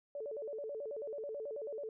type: tone with vibrato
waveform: sine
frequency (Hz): 502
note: B4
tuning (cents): +28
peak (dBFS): -39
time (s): 0.15-1.89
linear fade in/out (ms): 2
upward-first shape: square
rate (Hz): 9.2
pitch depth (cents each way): 230
effects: none